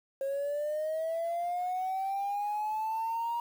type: linear sweep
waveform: sine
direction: up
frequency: 540 to 947 Hz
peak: -28 dBFS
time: 0.21-3.4 s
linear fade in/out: 2 ms
effects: tanh soft clip ceiling -28 dBFS + 9-bit